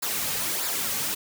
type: noise with flanger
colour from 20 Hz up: white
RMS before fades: -28 dBFS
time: 0.02-1.15 s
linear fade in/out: 10 ms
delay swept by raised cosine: 0.33 to 3.03 ms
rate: 1.6 Hz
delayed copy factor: -0.6
effects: none